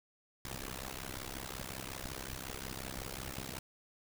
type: noise with amplitude modulation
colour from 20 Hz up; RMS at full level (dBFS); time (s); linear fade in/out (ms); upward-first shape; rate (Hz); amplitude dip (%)
pink; -39; 0.45-3.59; 2; sine; 65.5; 100
effects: none